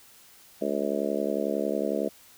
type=harmonic tone; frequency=71 Hz; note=C#2; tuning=42 cents sharp; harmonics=3 / 4 / 5 / 6 / 7 / 8 / 9; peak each=-33 / -33 / -33 / -33 / -33 / -33 / -33 dBFS; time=0.61-2.09 s; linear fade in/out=10 ms; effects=white hiss -54 dBFS RMS until 2.37 s